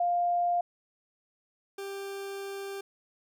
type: tone pair in turn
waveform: sine / 40% pulse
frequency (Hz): 701 / 394.6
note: F5 / G4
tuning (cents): +6 / +11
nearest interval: minor seventh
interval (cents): 995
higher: first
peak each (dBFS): -24 / -35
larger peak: first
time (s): 0-0.61 / 1.78-2.81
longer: second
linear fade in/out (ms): 5
effects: none